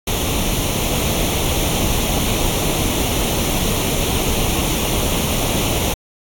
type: noise with comb filter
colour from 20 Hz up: pink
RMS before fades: -19 dBFS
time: 0.07-5.94 s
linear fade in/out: 5 ms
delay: 0.31 ms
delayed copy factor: +0.65
effects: AAC 64 kbps